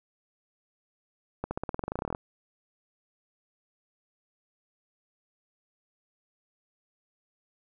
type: accelerating click train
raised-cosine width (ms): 1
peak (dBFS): -17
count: 18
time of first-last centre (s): 1.44-2.149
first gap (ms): 70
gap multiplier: 0.93
effects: none